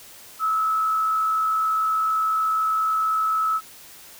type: tone with frequency modulation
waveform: sine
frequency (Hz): 1298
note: E6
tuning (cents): -27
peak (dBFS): -19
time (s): 0.39-3.61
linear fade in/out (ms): 50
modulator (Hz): 70.5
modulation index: 0.32
effects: white hiss -45 dBFS RMS until 4.19 s